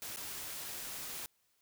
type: noise with dropouts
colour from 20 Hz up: white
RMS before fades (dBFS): -43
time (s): 0.02-1.26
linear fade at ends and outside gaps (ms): 0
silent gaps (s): 0.161-0.171
effects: white hiss -75 dBFS RMS until 1.61 s